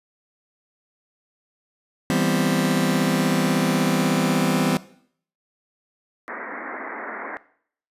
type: chord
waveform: sawtooth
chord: C major seventh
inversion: first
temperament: just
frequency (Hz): 163.52 / 196.22 / 245.3 / 261.6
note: E3 / G3 / B3 / C4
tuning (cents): -14 / +2 / -12 / 0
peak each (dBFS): -20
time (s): 2.1-4.77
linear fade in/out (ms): 0
type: band-pass noise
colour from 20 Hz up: white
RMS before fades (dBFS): -33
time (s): 6.28-7.37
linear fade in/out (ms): 0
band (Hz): 210 to 2100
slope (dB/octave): 96
effects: noise-tail reverb RT60 0.6 s tail -18 dB re dry + resampled to 32000 Hz